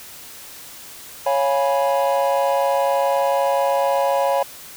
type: chord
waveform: triangle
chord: C# dominant seventh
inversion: none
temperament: equal with one note detuned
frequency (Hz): 554.4 / 698.5 / 830.6 / 982.1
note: C#5 / E#5 / G#5 / B5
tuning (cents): 0 / 0 / 0 / -10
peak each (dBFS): -17 / -22 / -21 / -22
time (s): 1.26-4.43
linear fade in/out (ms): 5
effects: white hiss -39 dBFS RMS until 4.76 s